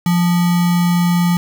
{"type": "tone with sample-and-hold", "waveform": "sine", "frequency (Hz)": 174.61, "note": "F3", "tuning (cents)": 0, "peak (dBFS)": -11, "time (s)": [0.06, 1.37], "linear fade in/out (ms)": 2, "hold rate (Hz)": 1050, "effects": []}